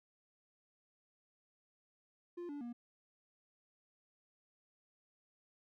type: tone with pitch steps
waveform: triangle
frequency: 349.2 / 288.6 / 238.5 Hz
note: F4 / D4 / A#3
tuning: 0 / -30 / +40 cents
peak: -40 dBFS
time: 2.37-2.73 s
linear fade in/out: 10 ms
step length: 120 ms
effects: none